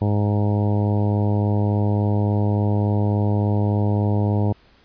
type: harmonic tone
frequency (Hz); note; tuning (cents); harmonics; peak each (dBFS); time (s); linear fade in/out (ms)
103.5; G#2; -5; 1 / 2 / 3 / 4 / 5 / 6 / 7 / 8 / 9; -18 / -24 / -28 / -30 / -32 / -34 / -35 / -36 / -37; 0.01-4.53; 10
effects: pink hiss -55 dBFS RMS until 4.84 s + resampled to 11025 Hz